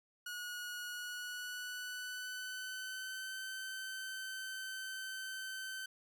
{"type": "tone with pitch glide", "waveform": "sawtooth", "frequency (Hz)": [1453, 1537.6], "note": ["F#6", "G6"], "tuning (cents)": [-32, -34], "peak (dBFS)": -38, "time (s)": [0.26, 5.86], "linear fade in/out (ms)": 5, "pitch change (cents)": 98, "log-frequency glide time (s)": [0.89, 3.38], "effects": []}